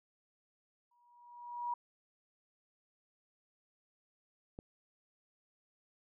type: tone with exponential growth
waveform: sine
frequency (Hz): 961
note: B5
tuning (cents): -48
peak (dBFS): -32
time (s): 0.91-1.74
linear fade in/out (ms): 5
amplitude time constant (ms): 180
type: click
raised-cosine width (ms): 2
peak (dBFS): -32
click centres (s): 4.589
effects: none